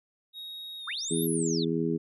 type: tone with pitch glide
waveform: triangle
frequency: 3768 to 3650 Hz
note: A#7 to A#7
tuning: +18 to -37 cents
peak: -37 dBFS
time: 0.33-1.27 s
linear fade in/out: 50 ms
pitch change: -55 cents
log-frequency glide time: 0.79-0.85 s
type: linear two-way sweep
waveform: sine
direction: up then down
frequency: 986 to 11840 to 3390 Hz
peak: -32 dBFS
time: 0.87-1.65 s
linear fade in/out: 10 ms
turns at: 1.24 s
type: harmonic tone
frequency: 82.41 Hz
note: E2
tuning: in tune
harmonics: 2 / 3 / 4 / 5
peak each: -31 / -31 / -31 / -31 dBFS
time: 1.1-1.98 s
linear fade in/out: 20 ms
effects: none